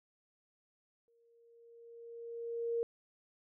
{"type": "tone with exponential growth", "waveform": "sine", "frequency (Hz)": 466, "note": "A#4", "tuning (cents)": -1, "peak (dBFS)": -30, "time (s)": [1.08, 2.83], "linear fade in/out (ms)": 0, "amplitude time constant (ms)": 380, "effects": []}